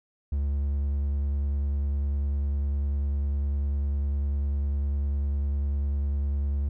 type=tone with vibrato; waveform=triangle; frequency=70.7 Hz; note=C#2; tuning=35 cents sharp; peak=-22 dBFS; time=0.32-6.69 s; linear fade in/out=5 ms; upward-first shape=sine; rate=10 Hz; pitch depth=16 cents each way; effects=none